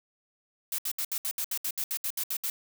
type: noise bursts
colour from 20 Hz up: blue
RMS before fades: -31 dBFS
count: 14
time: 0.72-2.5 s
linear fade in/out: 2 ms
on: 64 ms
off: 68 ms
effects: none